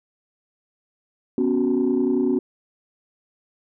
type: chord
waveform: sine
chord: B suspended second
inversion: none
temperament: equal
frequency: 246.9 / 277.2 / 370 Hz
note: B3 / C#4 / F#4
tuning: 0 / 0 / 0 cents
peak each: -21 dBFS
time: 1.38-2.39 s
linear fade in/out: 2 ms
effects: tanh soft clip ceiling -12 dBFS